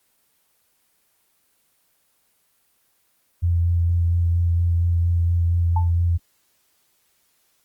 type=tone with vibrato; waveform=sine; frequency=85.7 Hz; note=F2; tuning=32 cents flat; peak=-16 dBFS; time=3.42-6.18 s; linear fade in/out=20 ms; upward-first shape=sine; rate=4.3 Hz; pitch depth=16 cents each way
type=tone with exponential decay; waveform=sine; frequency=880 Hz; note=A5; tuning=in tune; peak=-20 dBFS; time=5.76-5.91 s; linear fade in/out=5 ms; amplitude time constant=31 ms
effects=white hiss -65 dBFS RMS until 7.64 s + Opus 24 kbps